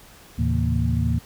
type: tone cluster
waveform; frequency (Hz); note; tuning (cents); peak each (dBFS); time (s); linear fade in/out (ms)
sine; 78.1 / 111.9 / 135.2 / 164.2 / 231.9; D#2 / A2 / C#3 / E3 / A#3; +7 / +30 / -43 / -6 / -9; -23 / -23 / -30 / -28 / -27; 0.38-1.19; 10
effects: pink hiss -48 dBFS RMS until 1.25 s